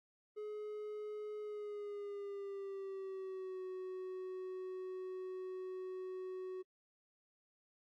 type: tone with pitch glide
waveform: triangle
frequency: 422.3 to 371.9 Hz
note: G#4 to F#4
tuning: +29 to +9 cents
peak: -40 dBFS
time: 0.36-6.63 s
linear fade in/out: 20 ms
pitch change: -220 cents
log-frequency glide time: 1.41-3.62 s
effects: AAC 64 kbps